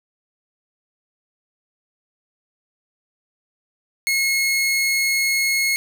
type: tone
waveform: sawtooth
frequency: 2170 Hz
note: C#7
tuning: 37 cents flat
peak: -14 dBFS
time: 4.07-5.76 s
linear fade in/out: 0 ms
effects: none